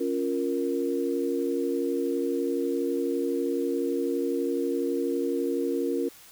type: chord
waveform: sine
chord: Bb minor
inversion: first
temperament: equal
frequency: 277.2 / 349.2 / 466.2 Hz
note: Db4 / F4 / Bb4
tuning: 0 / 0 / 0 cents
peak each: -29 dBFS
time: 0-6.09 s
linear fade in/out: 10 ms
effects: white hiss -51 dBFS RMS until 6.31 s